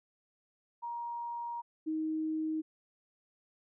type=tone pair in turn; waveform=sine; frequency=944 / 314.4 Hz; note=A#5 / D#4; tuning=+22 / +18 cents; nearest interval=octave + perfect fifth; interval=1904 cents; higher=first; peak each=-36 / -31 dBFS; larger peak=second; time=0.82-1.62 / 1.86-2.62 s; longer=first; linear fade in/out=20 ms; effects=none